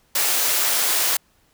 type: high-pass noise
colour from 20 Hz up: white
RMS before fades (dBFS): -20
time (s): 0.15-1.17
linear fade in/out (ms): 5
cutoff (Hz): 420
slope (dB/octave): 12
effects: pink hiss -61 dBFS RMS until 1.53 s